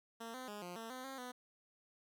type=tone with pitch steps; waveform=10% pulse; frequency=228.8 / 256.5 / 207.5 / 177 / 226.3 / 256.2 / 267.6 / 249.1 Hz; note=A#3 / C4 / G#3 / F3 / A3 / C4 / C4 / B3; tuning=-32 / -34 / -1 / +23 / +49 / -36 / +39 / +15 cents; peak=-37 dBFS; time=0.2-1.32 s; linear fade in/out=10 ms; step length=140 ms; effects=none